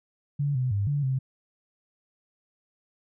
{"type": "tone with pitch steps", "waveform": "sine", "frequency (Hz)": [143.3, 127.6, 100.6, 144, 131.9], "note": ["D3", "C3", "G2", "D3", "C3"], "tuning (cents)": [-42, -43, 45, -34, 14], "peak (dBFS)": -23, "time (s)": [0.39, 1.19], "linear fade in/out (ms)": 10, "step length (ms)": 160, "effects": []}